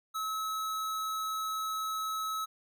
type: tone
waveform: square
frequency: 1292 Hz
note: E6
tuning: 35 cents flat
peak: -33 dBFS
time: 0.14-2.46 s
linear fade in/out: 20 ms
effects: none